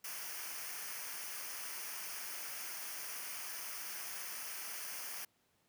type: noise with comb filter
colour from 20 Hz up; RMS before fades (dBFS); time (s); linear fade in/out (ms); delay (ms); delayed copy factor
white; -44; 0.04-5.25; 5; 0.26; -0.7
effects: pink hiss -75 dBFS RMS until 5.68 s + high-pass 100 Hz 12 dB/octave